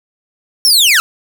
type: linear sweep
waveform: sawtooth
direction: down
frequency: 5588 to 1260 Hz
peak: -4 dBFS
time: 0.65-1 s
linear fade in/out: 0 ms
effects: none